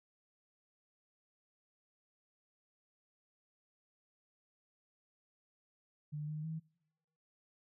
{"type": "tone with pitch steps", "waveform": "sine", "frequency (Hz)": [149.6, 153.1, 159.9], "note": ["D3", "D#3", "D#3"], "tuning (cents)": [32, -28, 48], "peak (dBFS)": -38, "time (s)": [6.12, 6.6], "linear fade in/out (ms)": 20, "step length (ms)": 160, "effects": ["noise-tail reverb RT60 0.9 s tail -25 dB re dry"]}